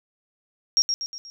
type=tone with echo; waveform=sine; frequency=5588 Hz; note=F8; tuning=in tune; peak=-15 dBFS; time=0.77-0.82 s; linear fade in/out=0 ms; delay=120 ms; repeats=4; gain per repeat=-6 dB; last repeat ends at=1.3 s; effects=none